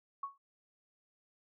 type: tone with exponential decay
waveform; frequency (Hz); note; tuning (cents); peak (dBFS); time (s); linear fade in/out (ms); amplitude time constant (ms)
sine; 1108.7; C#6; 0; -33; 0.23-0.38; 5; 31
effects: none